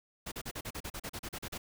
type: noise bursts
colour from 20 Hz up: pink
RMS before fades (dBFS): -40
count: 14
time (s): 0.26-1.58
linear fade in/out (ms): 10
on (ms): 59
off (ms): 38
effects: none